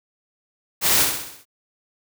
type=noise with echo; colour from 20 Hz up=white; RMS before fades=-18 dBFS; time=0.81-1.07 s; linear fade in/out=50 ms; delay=64 ms; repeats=6; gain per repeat=-5 dB; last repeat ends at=1.454 s; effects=none